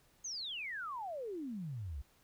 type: exponential sweep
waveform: sine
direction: down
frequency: 6645 to 62 Hz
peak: -39 dBFS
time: 0.24-2.02 s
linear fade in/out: 10 ms
effects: pink hiss -69 dBFS RMS until 2.23 s